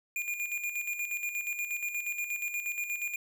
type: tone with tremolo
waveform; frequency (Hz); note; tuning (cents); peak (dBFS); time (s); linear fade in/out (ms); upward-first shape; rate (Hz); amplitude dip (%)
square; 2424; D#7; -46; -31; 0.16-3.16; 2; square; 8.4; 55
effects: none